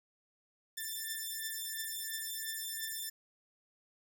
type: beating tone pair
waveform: 5% pulse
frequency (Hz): 1773 / 1775.9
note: A6 / A6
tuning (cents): +13 / +16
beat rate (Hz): 2.9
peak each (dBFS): -30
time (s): 0.77-3.1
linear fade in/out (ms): 10
effects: none